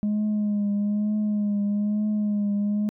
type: tone with vibrato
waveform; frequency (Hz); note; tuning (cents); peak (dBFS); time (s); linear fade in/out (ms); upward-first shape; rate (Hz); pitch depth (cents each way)
sine; 207.7; G#3; 0; -19; 0.03-2.89; 0; triangle; 1.1; 41
effects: tanh soft clip ceiling -20 dBFS